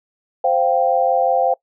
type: chord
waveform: sine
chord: C suspended fourth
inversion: none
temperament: equal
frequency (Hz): 523.3 / 698.5 / 784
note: C5 / F5 / G5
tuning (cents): 0 / 0 / 0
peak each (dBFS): -18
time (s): 0.44-1.54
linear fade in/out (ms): 5
effects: noise-tail reverb RT60 0.1 s tail -23 dB re dry